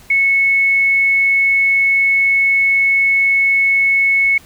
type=tone; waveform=sine; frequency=2201 Hz; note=C#7; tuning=13 cents flat; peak=-10 dBFS; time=0.1-4.38 s; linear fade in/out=5 ms; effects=pink hiss -44 dBFS RMS until 4.45 s